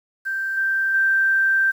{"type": "tone with level steps", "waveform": "sine", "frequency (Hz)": 1568, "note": "G6", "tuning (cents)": 0, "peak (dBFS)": [-22, -18, -15], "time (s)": [0.25, 1.72], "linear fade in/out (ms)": 20, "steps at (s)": [0.57, 0.94], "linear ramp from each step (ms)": 5, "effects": ["8-bit"]}